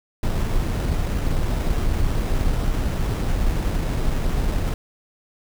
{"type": "noise with sample-and-hold", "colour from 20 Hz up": "brown", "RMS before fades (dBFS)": -21, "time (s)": [0.23, 4.74], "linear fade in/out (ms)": 2, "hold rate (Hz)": 4410, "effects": []}